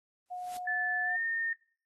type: noise with exponential growth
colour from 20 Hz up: white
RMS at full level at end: -44 dBFS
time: 0.26-0.57 s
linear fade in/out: 0 ms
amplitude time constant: 67 ms
type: tone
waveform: sine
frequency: 724 Hz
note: F#5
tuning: 38 cents flat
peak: -36 dBFS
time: 0.3-1.17 s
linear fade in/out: 20 ms
type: tone with pitch glide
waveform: sine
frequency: 1745 to 1826.5 Hz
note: A6 to A#6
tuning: -15 to -36 cents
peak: -29 dBFS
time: 0.67-1.53 s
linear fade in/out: 5 ms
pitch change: +79 cents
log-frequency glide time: 1.04-1.18 s
effects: noise-tail reverb RT60 0.5 s tail -22 dB re dry + AAC 32 kbps